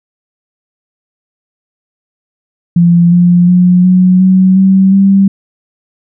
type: tone with pitch steps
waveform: sine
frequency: 172 / 175.72 / 179.51 / 183.39 / 187.35 / 191.4 / 195.53 Hz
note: F3 / F3 / F3 / F#3 / F#3 / G3 / G3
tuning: -26 / +11 / +48 / -15 / +22 / -41 / -4 cents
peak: -3 dBFS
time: 2.76-5.28 s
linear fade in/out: 5 ms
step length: 360 ms
effects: none